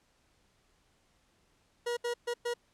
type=tone bursts at uneven times; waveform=40% pulse; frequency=478.7 Hz; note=A#4; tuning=46 cents sharp; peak=-30 dBFS; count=4; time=1.86-1.97 / 2.04-2.14 / 2.27-2.34 / 2.45-2.54 s; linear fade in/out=10 ms; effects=pink hiss -70 dBFS RMS until 2.73 s + low-pass 9000 Hz 12 dB/octave